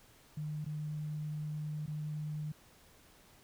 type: tone with dropouts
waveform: sine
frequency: 151.6 Hz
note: D#3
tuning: 45 cents flat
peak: -36 dBFS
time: 0.37-2.52 s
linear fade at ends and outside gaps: 5 ms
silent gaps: 0.646-0.662 / 1.862-1.877 s
effects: pink hiss -62 dBFS RMS until 3.43 s